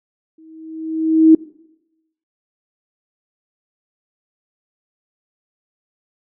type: tone with exponential growth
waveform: sine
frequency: 319.3 Hz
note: D#4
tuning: 45 cents sharp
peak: -3 dBFS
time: 0.38-1.35 s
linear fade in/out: 5 ms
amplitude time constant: 210 ms
effects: noise-tail reverb RT60 0.9 s tail -21 dB re dry